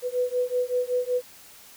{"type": "beating tone pair", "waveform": "sine", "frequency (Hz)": [493.9, 499.2], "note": ["B4", "B4"], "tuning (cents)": [0, 19], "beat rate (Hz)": 5.3, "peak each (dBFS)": [-26, -26], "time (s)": [0.02, 1.22], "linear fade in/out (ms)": 50, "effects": ["white hiss -49 dBFS RMS until 1.76 s"]}